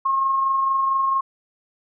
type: tone with amplitude modulation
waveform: sine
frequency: 1078 Hz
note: C#6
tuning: 49 cents flat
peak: -16 dBFS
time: 0.05-1.21 s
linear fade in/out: 10 ms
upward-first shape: sine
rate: 24.4 Hz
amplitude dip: 30%
effects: none